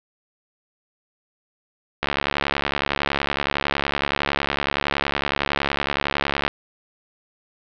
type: click train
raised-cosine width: 0.3 ms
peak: -4 dBFS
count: 316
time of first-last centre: 2.03-6.479 s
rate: 70.8 Hz
effects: low-pass 4000 Hz 12 dB/octave